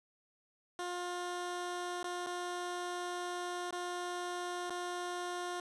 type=tone with dropouts; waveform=15% pulse; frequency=354.9 Hz; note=F4; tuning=28 cents sharp; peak=-31 dBFS; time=0.79-5.6 s; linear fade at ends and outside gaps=1 ms; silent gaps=2.03-2.042 / 2.263-2.269 / 3.708-3.726 / 4.697-4.704 s; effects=resampled to 24000 Hz